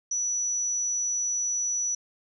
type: tone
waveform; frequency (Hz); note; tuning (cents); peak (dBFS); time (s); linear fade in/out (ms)
sine; 5910; F#8; -3; -25; 0.11-1.95; 5
effects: none